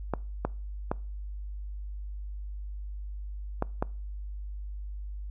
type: clicks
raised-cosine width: 1 ms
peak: -13 dBFS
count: 5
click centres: 0.137 / 0.45 / 0.915 / 3.624 / 3.825 s
effects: noise-tail reverb RT60 0.4 s tail -24 dB re dry + added 50 Hz sine -35 dBFS peak until 5.3 s